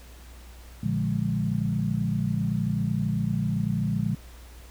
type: chord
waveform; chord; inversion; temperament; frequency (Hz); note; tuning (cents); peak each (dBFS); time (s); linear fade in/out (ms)
sine; Bb dominant seventh; none; equal; 116.54 / 146.83 / 174.61 / 207.7; Bb2 / D3 / F3 / Ab3; 0 / 0 / 0 / 0; -29; 0.83-4.15; 5
effects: added 60 Hz sine -44 dBFS peak until 4.7 s + pink hiss -52 dBFS RMS until 4.7 s